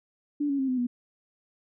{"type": "tone with pitch steps", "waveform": "sine", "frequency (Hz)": [291.4, 278.7, 266.6, 255, 243.9], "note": ["D4", "C#4", "C4", "C4", "B3"], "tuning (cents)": [-13, 9, 33, -44, -21], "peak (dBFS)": -24, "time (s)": [0.4, 0.87], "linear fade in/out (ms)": 10, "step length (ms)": 94, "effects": []}